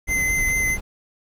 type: tone with vibrato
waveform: square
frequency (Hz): 2058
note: C7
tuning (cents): -29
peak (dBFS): -20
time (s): 0.07-0.78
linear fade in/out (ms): 50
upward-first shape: sine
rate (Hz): 4.6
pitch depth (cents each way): 12
type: noise with tremolo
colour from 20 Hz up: brown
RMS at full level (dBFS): -27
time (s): 0.07-0.81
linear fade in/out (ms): 20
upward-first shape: triangle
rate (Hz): 10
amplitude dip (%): 40
effects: none